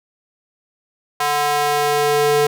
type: tone with high-pass filter sweep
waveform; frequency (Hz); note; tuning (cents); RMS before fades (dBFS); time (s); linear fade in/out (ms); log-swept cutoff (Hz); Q
square; 146.83; D3; 0; -17; 1.2-2.47; 5; 850 to 400; 1.9
effects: none